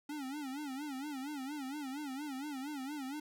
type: tone with vibrato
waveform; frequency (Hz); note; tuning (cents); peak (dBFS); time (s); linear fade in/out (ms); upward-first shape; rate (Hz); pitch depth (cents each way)
square; 280; C#4; +18; -40; 0.09-3.2; 5; sine; 4.3; 140
effects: none